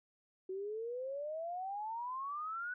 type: exponential sweep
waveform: sine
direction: up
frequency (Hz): 370 to 1500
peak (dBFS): -38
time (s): 0.49-2.74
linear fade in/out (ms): 5
effects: none